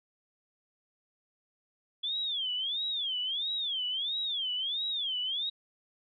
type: tone with vibrato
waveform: sine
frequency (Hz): 3374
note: G#7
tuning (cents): +27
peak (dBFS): -30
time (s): 2.03-5.5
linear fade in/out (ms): 10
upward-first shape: sine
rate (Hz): 1.5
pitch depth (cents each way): 230
effects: none